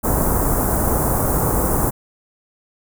pink band-stop noise, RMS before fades -18 dBFS, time 0.03-1.91 s, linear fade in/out 20 ms, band 1200 to 9000 Hz, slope 24 dB/octave, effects none

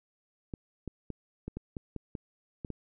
clicks, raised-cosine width 3 ms, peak -24 dBFS, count 10, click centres 0.538 / 0.877 / 1.103 / 1.48 / 1.57 / 1.768 / 1.963 / 2.152 / 2.648 / 2.703 s, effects none

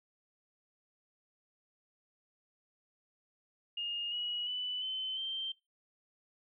sine tone with pitch steps, 2840 / 2911 / 2985 / 3060 / 3137 Hz, F7 / F#7 / F#7 / G7 / G7, +28 / -29 / +15 / -42 / +1 cents, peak -35 dBFS, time 3.77-5.52 s, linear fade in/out 5 ms, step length 350 ms, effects noise-tail reverb RT60 0.2 s tail -19 dB re dry

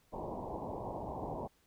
white low-pass noise, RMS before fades -41 dBFS, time 0.12-1.48 s, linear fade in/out 20 ms, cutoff 1000 Hz, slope 96 dB/octave, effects pink hiss -71 dBFS RMS until 1.66 s

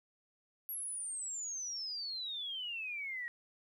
sine exponential sweep, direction down, 11690 to 1881 Hz, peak -38 dBFS, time 0.69-3.28 s, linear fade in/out 0 ms, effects 12-bit

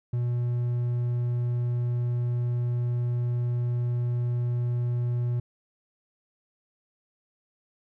triangle tone, 121.1 Hz, B2, 34 cents flat, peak -22 dBFS, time 0.13-5.4 s, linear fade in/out 5 ms, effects none

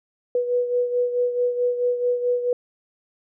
sine beating tone pair, 489.3 / 493.9 Hz, B4 / B4, -16 / 0 cents, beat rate 4.6 Hz, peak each -20 / -27 dBFS, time 0.35-2.53 s, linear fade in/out 2 ms, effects none

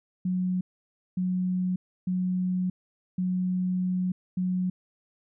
sine tone bursts at uneven times, 183 Hz, F#3, 19 cents flat, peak -24 dBFS, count 5, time 0.25-0.61 / 1.17-1.76 / 2.07-2.7 / 3.18-4.12 / 4.37-4.7 s, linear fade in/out 5 ms, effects none

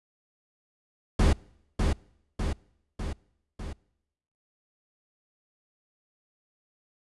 brown noise with echo, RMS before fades -20 dBFS, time 1.19-1.33 s, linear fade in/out 5 ms, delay 600 ms, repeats 4, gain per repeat -4 dB, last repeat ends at 3.73 s, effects noise-tail reverb RT60 0.9 s tail -26 dB re dry + resampled to 24000 Hz

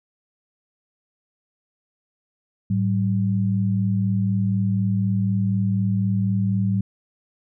sine tone pair together, 107.5 / 191.54 Hz, A2 / G3, -40 / -40 cents, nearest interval minor seventh, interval 1000 cents, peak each -21 dBFS, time 2.7-6.81 s, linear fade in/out 5 ms, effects none

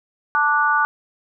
sine chord, D major, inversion second, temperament just, 881 / 1174.7 / 1468.3 Hz, A5 / D6 / F#6, +2 / 0 / -14 cents, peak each -21 / -19 / -18 dBFS, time 0.35-0.85 s, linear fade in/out 0 ms, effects none

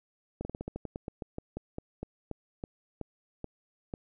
slowing click train, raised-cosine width 2 ms, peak -23 dBFS, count 20, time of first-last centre 0.41-3.938 s, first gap 40 ms, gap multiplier 1.15, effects none

